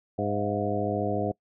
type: harmonic tone with a mistuned harmonic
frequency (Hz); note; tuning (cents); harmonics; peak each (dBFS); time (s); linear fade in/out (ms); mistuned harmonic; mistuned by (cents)
102.6; G#2; -21; 1 / 2 / 3 / 4 / 5 / 6 / 7; -33 / -33 / -33 / -33 / -33 / -33 / -33; 0.18-1.32; 10; 6; +79
effects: noise-tail reverb RT60 0.1 s tail -24 dB re dry